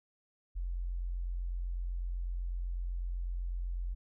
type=tone; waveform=sine; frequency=44 Hz; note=F1; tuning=14 cents sharp; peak=-33 dBFS; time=0.55-3.95 s; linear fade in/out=20 ms; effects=none